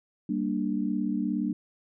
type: chord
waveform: sine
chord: G minor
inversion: none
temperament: equal with one note detuned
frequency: 196 / 233.1 / 295.2 Hz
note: G3 / Bb3 / D4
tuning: 0 / 0 / +9 cents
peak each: -30 dBFS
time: 0.29-1.53 s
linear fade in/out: 5 ms
effects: none